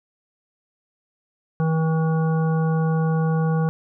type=harmonic tone; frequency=160.5 Hz; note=E3; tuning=46 cents flat; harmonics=1 / 3 / 5 / 7 / 9; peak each=-18 / -28 / -32 / -35 / -37 dBFS; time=1.6-3.69 s; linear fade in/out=0 ms; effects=none